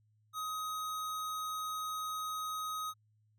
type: tone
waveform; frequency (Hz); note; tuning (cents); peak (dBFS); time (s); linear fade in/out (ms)
square; 1259; D#6; +20; -37; 0.33-2.94; 50
effects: added 107 Hz sine -68 dBFS peak until 3.38 s